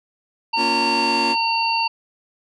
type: harmonic tone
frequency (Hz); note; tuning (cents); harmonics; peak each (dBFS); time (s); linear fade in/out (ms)
914; A#5; -34; 1 / 3 / 5; -20 / -23 / -24; 0.53-1.88; 10
type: chord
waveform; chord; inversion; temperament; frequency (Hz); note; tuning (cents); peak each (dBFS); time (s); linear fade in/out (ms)
sawtooth; Bb minor; none; just; 233.1 / 279.7 / 349.6; Bb3 / Db4 / F4; 0 / +16 / +2; -23; 0.56-1.36; 50
effects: resampled to 24000 Hz